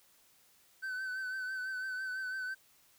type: tone with vibrato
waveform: triangle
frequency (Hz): 1524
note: G6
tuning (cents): -49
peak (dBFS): -34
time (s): 0.82-2.55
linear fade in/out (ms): 20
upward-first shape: triangle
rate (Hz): 6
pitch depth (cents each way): 41
effects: white hiss -66 dBFS RMS until 2.98 s